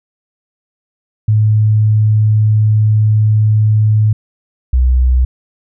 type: tone pair in turn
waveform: sine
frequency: 107.5 / 63.04 Hz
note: A2 / B1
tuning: -40 / +36 cents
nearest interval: major sixth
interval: 924 cents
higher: first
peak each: -7 dBFS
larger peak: neither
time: 1.28-4.13 / 4.73-5.25 s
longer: first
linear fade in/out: 5 ms
effects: none